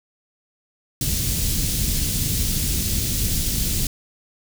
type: band-stop noise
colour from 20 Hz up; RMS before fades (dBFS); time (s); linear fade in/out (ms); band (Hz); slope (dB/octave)
pink; -22; 1.01-3.87; 2; 190 to 4600; 12
effects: none